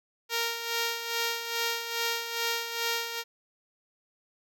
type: tone with tremolo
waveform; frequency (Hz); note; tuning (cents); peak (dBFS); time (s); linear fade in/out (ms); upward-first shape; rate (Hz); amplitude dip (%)
5% pulse; 464.2; A#4; -7; -15; 0.29-3.24; 50; sine; 2.4; 60
effects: none